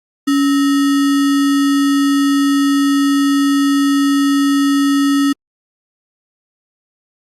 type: tone with sample-and-hold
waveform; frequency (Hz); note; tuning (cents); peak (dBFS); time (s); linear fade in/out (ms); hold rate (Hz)
sine; 280.5; C#4; +21; -10; 0.27-5.33; 10; 1575
effects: low-pass 11000 Hz 12 dB/octave + Opus 48 kbps